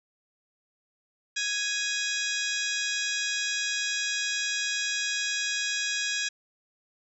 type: harmonic tone with a mistuned harmonic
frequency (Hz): 830.6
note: G#5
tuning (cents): 0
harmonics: 2 / 3 / 4 / 5 / 6 / 7 / 8 / 9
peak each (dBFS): -32 / -34 / -35 / -36 / -37 / -37 / -38 / -39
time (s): 1.36-6.29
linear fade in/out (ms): 10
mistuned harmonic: 5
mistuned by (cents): -110
effects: none